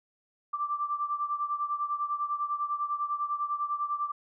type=beating tone pair; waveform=sine; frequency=1173 / 1183 Hz; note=D6 / D6; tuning=-2 / +12 cents; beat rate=10 Hz; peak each=-30 / -34 dBFS; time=0.53-4.12 s; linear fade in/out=10 ms; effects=none